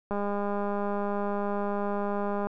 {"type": "click train", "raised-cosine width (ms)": 1, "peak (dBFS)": -18, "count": 480, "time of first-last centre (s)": [0.11, 2.47], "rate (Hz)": 203, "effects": []}